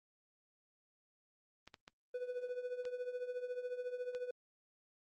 clicks, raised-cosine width 0.2 ms, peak -34 dBFS, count 5, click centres 1.676 / 1.742 / 1.879 / 2.853 / 4.149 s
triangle tone with tremolo, 496.1 Hz, B4, 8 cents sharp, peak -34 dBFS, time 2.14-4.31 s, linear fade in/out 5 ms, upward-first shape triangle, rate 14 Hz, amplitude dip 80%
effects Opus 32 kbps

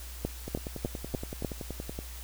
two click trains, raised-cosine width 2 ms, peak -23 / -16 dBFS, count 17 / 5, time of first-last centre 0.48-1.989 / 0.25-1.448 s, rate 10.6 / 3.34 Hz, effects added 60 Hz sine -41 dBFS peak until 2.23 s + white hiss -47 dBFS RMS until 2.23 s

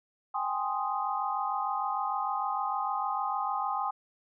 sine chord, Ab major seventh, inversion third, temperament equal, 784 / 830.6 / 1046.5 / 1244.5 Hz, G5 / Ab5 / C6 / Eb6, 0 / 0 / 0 / 0 cents, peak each -34 dBFS, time 0.34-3.91 s, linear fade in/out 10 ms, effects none

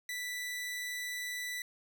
sawtooth tone, 1975.5 Hz, B6, in tune, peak -33 dBFS, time 0.09-1.62 s, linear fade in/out 2 ms, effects none

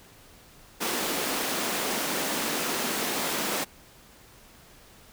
pink high-pass noise, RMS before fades -29 dBFS, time 0.8-3.65 s, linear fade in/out 20 ms, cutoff 210 Hz, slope 24 dB/octave, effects pink hiss -53 dBFS RMS until 5.12 s

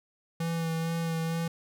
square tone with vibrato, 164.81 Hz, E3, in tune, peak -29 dBFS, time 0.4-1.48 s, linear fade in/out 5 ms, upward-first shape sine, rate 2.2 Hz, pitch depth 19 cents each way, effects none

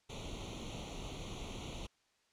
pink noise with comb filter, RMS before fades -44 dBFS, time 0.09-1.87 s, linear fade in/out 10 ms, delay 0.3 ms, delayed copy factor +0.9, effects white hiss -74 dBFS RMS until 2.32 s + low-pass 6000 Hz 12 dB/octave

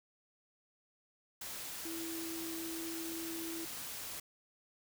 sine tone in noise, 329.6 Hz, E4, in tune, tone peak -41 dBFS, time 1.85-3.65 s, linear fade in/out 5 ms, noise white, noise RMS -44 dBFS, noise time 1.41-4.2 s, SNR 0 dB, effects none

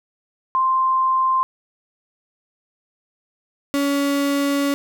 sine / 35% pulse tone pair in turn, 1046.5 / 281.8 Hz, C6 / C#4, 0 / +29 cents, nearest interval octave + major seventh, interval 2271 cents, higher first, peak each -15 / -16 dBFS, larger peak first, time 0.55-1.43 / 3.74-4.74 s, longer second, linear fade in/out 0 ms, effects none

